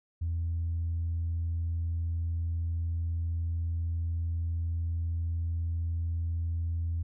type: tone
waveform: sine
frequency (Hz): 83.6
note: E2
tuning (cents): +25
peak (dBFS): -27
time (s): 0.21-7.03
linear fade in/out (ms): 10
effects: tanh soft clip ceiling -25 dBFS